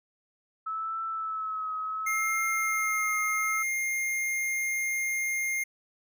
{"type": "tone with vibrato", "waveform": "sine", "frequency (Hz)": 1300, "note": "E6", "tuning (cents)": -24, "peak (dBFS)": -30, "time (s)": [0.66, 3.63], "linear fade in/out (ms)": 10, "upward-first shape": "triangle", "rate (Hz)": 0.69, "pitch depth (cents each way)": 40}
{"type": "tone", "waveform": "square", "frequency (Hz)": 2121, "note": "C7", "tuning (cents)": 23, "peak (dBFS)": -28, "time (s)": [2.06, 5.64], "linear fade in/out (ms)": 10}
{"effects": []}